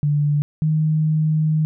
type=tone pair in turn; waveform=sine; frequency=146.83 / 155.56 Hz; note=D3 / D#3; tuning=0 / 0 cents; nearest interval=minor second; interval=100 cents; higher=second; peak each=-15 dBFS; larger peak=neither; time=0.03-0.42 / 0.62-1.65 s; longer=second; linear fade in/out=0 ms; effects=none